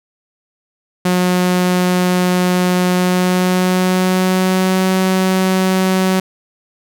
sawtooth tone with pitch glide, 180.9 to 187.6 Hz, F#3 to F#3, -39 to +24 cents, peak -8 dBFS, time 1.05-6.2 s, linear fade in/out 5 ms, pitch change +63 cents, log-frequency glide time 2.91-4.88 s, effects none

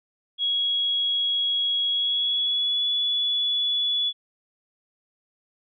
sine tone with pitch glide, 3322 to 3419 Hz, G#7 to G#7, 0 to +50 cents, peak -21 dBFS, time 0.38-4.13 s, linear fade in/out 50 ms, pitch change +50 cents, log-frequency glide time 1.88-2.87 s, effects none

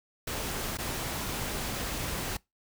pink noise with dropouts, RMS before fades -34 dBFS, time 0.27-2.37 s, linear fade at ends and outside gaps 5 ms, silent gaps 0.773-0.785 s, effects noise-tail reverb RT60 0.2 s tail -24 dB re dry

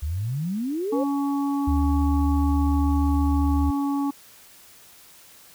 sine exponential sweep, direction up, 69.3 to 563 Hz, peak -24 dBFS, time 0.02-1.04 s, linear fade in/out 10 ms
harmonic tone, 280.9 Hz, C#4, 23 cents sharp, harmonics 1 / 3 / 4, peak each -22 / -32 / -35 dBFS, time 0.92-4.11 s, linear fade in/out 10 ms
sine tone with vibrato, 74.1 Hz, D2, 16 cents sharp, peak -20 dBFS, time 1.67-3.71 s, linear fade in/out 10 ms, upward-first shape square, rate 15 Hz, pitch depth 17 cents each way
effects white hiss -50 dBFS RMS until 5.54 s

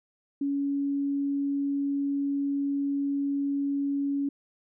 sine tone, 280.7 Hz, C#4, 22 cents sharp, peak -25 dBFS, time 0.41-4.29 s, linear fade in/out 5 ms, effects none

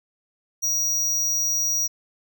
square tone, 5760 Hz, F#8, 47 cents flat, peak -21 dBFS, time 0.62-1.88 s, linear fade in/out 20 ms, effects none

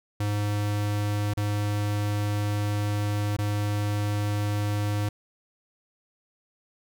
square tone with dropouts, 103.6 Hz, G#2, 4 cents flat, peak -25 dBFS, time 0.2-5.09 s, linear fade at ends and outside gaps 5 ms, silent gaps 1.337-1.372 / 3.367-3.386 s, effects none

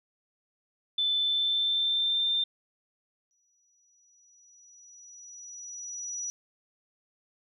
sine tone with pitch glide, 3520 to 3588 Hz, A7 to A7, 0 to +33 cents, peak -24 dBFS, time 0.98-2.44 s, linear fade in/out 5 ms, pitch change +33 cents, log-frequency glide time 1.17-2.28 s
sine tone with exponential growth, 5860 Hz, F#8, 18 cents flat, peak -31 dBFS, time 3.31-6.3 s, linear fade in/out 0 ms, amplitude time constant 650 ms
effects none

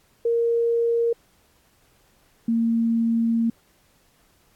sine tone pair in turn, 466.2 / 229.5 Hz, A#4 / A#3, 0 / -27 cents, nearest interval octave, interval 1227 cents, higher first, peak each -18 dBFS, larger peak neither, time 0.25-1.13 / 2.48-3.5 s, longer second, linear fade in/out 5 ms, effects pink hiss -61 dBFS RMS until 4.55 s + AAC 64 kbps

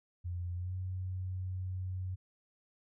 sine tone with pitch glide, 88.1 to 92.59 Hz, F2 to F#2, +16 to +2 cents, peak -35 dBFS, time 0.24-2.16 s, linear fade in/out 20 ms, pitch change +86 cents, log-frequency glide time 0.55-0.74 s, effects none

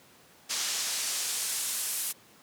pink noise with band-pass filter sweep, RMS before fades -32 dBFS, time 0.49-2.13 s, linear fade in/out 20 ms, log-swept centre 5400 to 11000 Hz, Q 1, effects pink hiss -57 dBFS RMS until 2.42 s + high-pass 150 Hz 12 dB/octave

